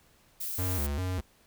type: noise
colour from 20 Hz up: violet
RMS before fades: -35 dBFS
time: 0.4-0.87 s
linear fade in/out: 10 ms
type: tone with vibrato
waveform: square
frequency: 81.1 Hz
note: E2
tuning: 28 cents flat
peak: -30 dBFS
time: 0.58-1.21 s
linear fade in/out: 10 ms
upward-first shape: square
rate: 2.5 Hz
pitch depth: 220 cents each way
effects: pink hiss -63 dBFS RMS until 1.46 s